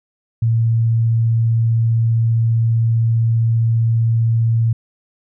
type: tone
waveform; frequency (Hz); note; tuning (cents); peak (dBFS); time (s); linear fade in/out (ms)
sine; 114.4; A#2; -32; -12; 0.42-4.73; 5
effects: none